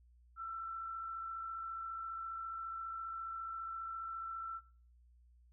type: tone with amplitude modulation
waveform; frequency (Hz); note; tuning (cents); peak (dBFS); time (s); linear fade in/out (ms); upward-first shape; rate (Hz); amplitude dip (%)
sine; 1339; E6; +27; -39; 0.36-4.61; 50; sine; 54.7; 35
effects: noise-tail reverb RT60 0.5 s tail -20 dB re dry + added 60 Hz sine -62 dBFS peak until 5.52 s